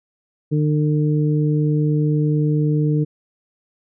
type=harmonic tone; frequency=150.7 Hz; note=D3; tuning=45 cents sharp; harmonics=1 / 2 / 3; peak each=-16 / -22 / -26 dBFS; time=0.51-3.05 s; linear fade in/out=20 ms; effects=none